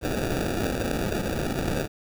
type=noise with sample-and-hold; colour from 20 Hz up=white; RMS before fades=-27 dBFS; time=0.01-1.88 s; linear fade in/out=50 ms; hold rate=1050 Hz; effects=none